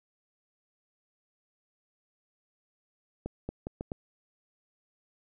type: accelerating click train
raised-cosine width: 2 ms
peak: -21 dBFS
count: 5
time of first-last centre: 3.26-3.918 s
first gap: 230 ms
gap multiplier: 0.78
effects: none